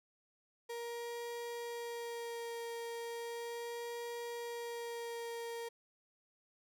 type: tone with vibrato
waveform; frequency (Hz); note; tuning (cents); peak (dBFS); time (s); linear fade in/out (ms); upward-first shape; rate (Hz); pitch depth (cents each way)
35% pulse; 469.3; A#4; +12; -39; 0.69-5.69; 10; sine; 0.36; 13
effects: none